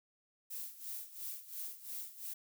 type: noise with tremolo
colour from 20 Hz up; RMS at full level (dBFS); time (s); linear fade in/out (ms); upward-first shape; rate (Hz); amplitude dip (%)
violet; -42; 0.5-2.34; 10; sine; 2.9; 80
effects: none